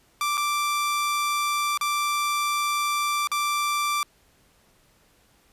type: tone with dropouts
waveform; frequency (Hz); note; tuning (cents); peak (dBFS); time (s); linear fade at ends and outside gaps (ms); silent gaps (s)
sawtooth; 1174.7; D6; 0; -19; 0.21-4.03; 1; 0.372-0.377 / 1.775-1.811 / 3.273-3.316
effects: pink hiss -61 dBFS RMS until 5.52 s + resampled to 32000 Hz